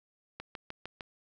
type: click train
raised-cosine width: 0.3 ms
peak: -24 dBFS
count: 5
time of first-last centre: 0.4-1.008 s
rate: 6.58 Hz
effects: none